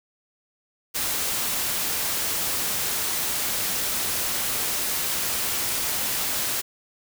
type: noise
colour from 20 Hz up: white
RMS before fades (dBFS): -26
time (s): 0.94-6.62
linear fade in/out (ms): 20
effects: none